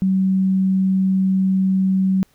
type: tone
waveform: sine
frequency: 189.9 Hz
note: F#3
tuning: 45 cents sharp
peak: -14 dBFS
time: 0.02-2.23 s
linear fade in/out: 0 ms
effects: pink hiss -59 dBFS RMS until 2.34 s